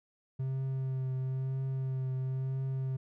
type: tone with vibrato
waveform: triangle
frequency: 131.8 Hz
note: C3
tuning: 13 cents sharp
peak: -29 dBFS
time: 0.39-2.97 s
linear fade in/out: 10 ms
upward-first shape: triangle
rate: 1 Hz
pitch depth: 23 cents each way
effects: none